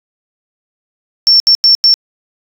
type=tone bursts at uneven times; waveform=sine; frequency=5430 Hz; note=F8; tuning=50 cents flat; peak=-3 dBFS; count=4; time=1.27-1.4 / 1.47-1.55 / 1.64-1.75 / 1.84-1.94 s; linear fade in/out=0 ms; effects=tanh soft clip ceiling 0 dBFS